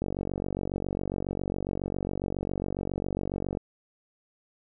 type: click train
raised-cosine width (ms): 2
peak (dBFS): -17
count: 169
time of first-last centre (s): 0.02-3.572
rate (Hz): 47.3
effects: none